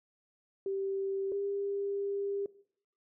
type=tone pair in turn; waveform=sine; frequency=389.9 / 399.7 Hz; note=G4 / G4; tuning=-9 / +34 cents; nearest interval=unison; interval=43 cents; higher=second; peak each=-31 / -31 dBFS; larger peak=neither; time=0.66-1.32 / 1.32-2.46 s; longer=second; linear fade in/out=2 ms; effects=noise-tail reverb RT60 0.6 s tail -19 dB re dry